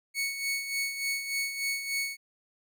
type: tone with tremolo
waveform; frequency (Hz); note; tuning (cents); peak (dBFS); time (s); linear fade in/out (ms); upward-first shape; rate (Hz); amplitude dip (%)
sawtooth; 2217; C#7; 0; -24; 0.14-2.17; 50; sine; 3.4; 60
effects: none